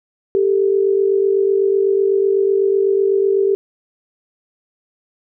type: tone pair together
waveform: sine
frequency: 392 / 440 Hz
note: G4 / A4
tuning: 0 / 0 cents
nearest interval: major second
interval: 200 cents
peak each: -13 / -19 dBFS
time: 0.35-3.55 s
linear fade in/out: 0 ms
effects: none